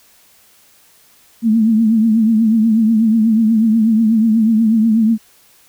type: tone with vibrato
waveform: sine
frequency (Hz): 222.2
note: A3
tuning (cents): +17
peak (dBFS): -9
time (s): 1.42-5.18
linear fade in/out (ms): 50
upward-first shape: triangle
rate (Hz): 8.2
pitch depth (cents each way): 86
effects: white hiss -50 dBFS RMS until 5.68 s